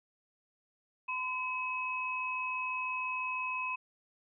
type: tone pair together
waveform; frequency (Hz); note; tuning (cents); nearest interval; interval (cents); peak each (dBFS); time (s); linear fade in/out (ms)
sine; 1014 / 2560; B5 / D#7; +45 / +49; octave + major third; 1604; -36 / -35; 1.08-3.76; 10
effects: none